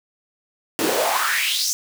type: noise with high-pass filter sweep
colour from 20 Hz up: pink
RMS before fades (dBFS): -21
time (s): 0.79-1.73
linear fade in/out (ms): 0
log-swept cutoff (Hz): 270 to 6500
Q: 4.5
effects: none